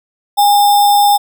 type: tone with sample-and-hold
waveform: sine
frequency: 817 Hz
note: G#5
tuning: 29 cents flat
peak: -6 dBFS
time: 0.37-1.18 s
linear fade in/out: 20 ms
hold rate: 4410 Hz
effects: none